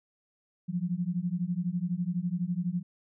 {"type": "beating tone pair", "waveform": "sine", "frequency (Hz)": [170.8, 182.8], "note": ["F3", "F#3"], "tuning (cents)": [-38, -21], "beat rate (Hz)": 12, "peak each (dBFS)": -31, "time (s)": [0.68, 2.83], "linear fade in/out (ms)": 20, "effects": []}